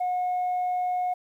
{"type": "tone", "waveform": "sine", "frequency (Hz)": 725, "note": "F#5", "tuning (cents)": -35, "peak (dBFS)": -22, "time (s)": [0, 1.14], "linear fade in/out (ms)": 10, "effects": ["tanh soft clip ceiling -22 dBFS", "10-bit"]}